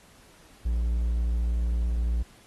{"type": "tone", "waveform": "triangle", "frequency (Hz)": 58.27, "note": "A#1", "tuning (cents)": 0, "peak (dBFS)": -21, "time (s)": [0.65, 2.23], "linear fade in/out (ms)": 10, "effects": ["pink hiss -56 dBFS RMS until 2.46 s", "AAC 32 kbps"]}